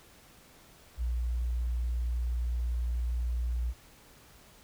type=tone; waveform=sine; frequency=59.8 Hz; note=A#1; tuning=45 cents sharp; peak=-27 dBFS; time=0.97-3.74 s; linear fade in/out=50 ms; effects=tanh soft clip ceiling -24 dBFS + pink hiss -57 dBFS RMS until 4.63 s